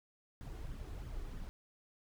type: noise with flanger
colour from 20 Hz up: brown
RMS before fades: -44 dBFS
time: 0.41-1.49 s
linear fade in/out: 0 ms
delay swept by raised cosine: 0.59 to 2.79 ms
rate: 3.1 Hz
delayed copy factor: +0.5
effects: none